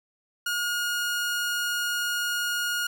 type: tone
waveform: sawtooth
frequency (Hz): 1433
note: F6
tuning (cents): +44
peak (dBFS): -22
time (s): 0.46-2.87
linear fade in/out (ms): 5
effects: none